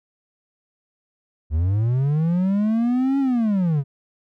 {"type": "linear two-way sweep", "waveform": "triangle", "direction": "up then down", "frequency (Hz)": [72, 278.8, 132.4], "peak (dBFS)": -15, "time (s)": [1.5, 3.84], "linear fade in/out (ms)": 50, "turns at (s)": 3.19, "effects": []}